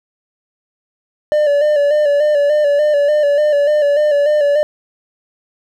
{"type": "tone with vibrato", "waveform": "triangle", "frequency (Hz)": 587.3, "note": "D5", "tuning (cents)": 0, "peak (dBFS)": -8, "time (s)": [1.32, 4.63], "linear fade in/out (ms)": 0, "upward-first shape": "square", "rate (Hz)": 3.4, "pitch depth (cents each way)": 41, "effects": []}